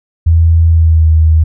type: tone with pitch glide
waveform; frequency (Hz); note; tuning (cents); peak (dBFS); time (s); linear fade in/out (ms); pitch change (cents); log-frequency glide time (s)
sine; 82.41 to 79.51; E2 to D#2; 0 to +38; -4; 0.26-1.44; 10; -62; 0.69-1.07
effects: none